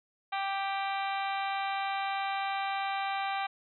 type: harmonic tone with a mistuned harmonic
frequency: 392.3 Hz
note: G4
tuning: 1 cent sharp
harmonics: 2 / 3 / 4 / 5 / 6 / 7 / 8 / 9 / 10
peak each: -32 / -38 / -41 / -44 / -40 / -47 / -46 / -49 / -47 dBFS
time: 0.32-3.47 s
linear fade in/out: 10 ms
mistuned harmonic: 9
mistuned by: +48 cents
effects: none